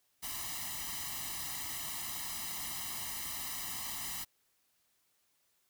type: noise with comb filter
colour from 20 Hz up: white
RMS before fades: -40 dBFS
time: 0.22-4.25 s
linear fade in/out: 20 ms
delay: 1 ms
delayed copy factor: +0.95
effects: white hiss -75 dBFS RMS until 5.69 s